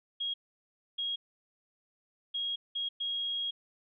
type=tone bursts at uneven times; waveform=sine; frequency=3281 Hz; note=G#7; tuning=22 cents flat; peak=-31 dBFS; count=5; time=0.2-0.34 / 0.98-1.16 / 2.34-2.56 / 2.75-2.89 / 3-3.51 s; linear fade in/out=10 ms; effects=none